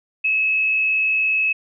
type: tone with frequency modulation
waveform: sine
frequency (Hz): 2583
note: E7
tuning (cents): -36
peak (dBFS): -16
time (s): 0.24-1.53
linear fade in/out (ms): 10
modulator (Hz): 59.7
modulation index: 0.57
effects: none